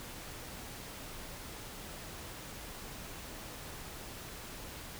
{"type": "silence", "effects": ["pink hiss -46 dBFS RMS until 4.99 s"]}